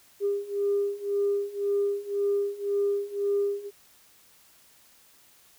sine beating tone pair, 402.2 / 404.1 Hz, G4 / G#4, +44 / -47 cents, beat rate 1.9 Hz, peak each -28 / -26 dBFS, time 0.2-3.71 s, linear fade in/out 50 ms, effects tanh soft clip ceiling -17 dBFS + white hiss -58 dBFS RMS until 5.58 s

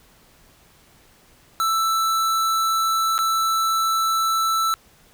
square tone with dropouts, 1323 Hz, E6, 6 cents sharp, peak -19 dBFS, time 1.6-4.74 s, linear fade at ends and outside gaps 0 ms, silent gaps 3.18-3.189 s, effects pink hiss -54 dBFS RMS until 5.13 s

